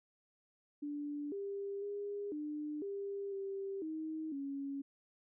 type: tone with pitch steps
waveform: sine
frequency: 291.7 / 398.6 / 406.7 / 299.8 / 398.7 / 391.6 / 315.3 / 277.7 Hz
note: D4 / G4 / G#4 / D4 / G4 / G4 / D#4 / C#4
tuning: -12 / +29 / -36 / +36 / +29 / -2 / +23 / +3 cents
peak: -38 dBFS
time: 0.82-4.82 s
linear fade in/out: 10 ms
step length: 500 ms
effects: none